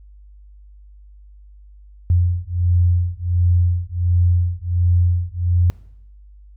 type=beating tone pair; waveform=sine; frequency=87.31 / 88.71 Hz; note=F2 / F2; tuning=0 / +28 cents; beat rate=1.4 Hz; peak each=-17 dBFS; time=2.1-5.7 s; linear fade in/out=0 ms; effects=noise-tail reverb RT60 0.8 s tail -21 dB re dry + added 50 Hz sine -41 dBFS peak until 6.56 s